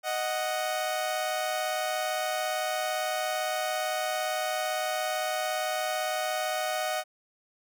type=tone pair together; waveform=sawtooth; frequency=622.3 / 740 Hz; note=D#5 / F#5; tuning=0 / 0 cents; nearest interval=minor third; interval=300 cents; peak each=-27 dBFS; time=0.03-7.04 s; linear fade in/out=50 ms; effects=none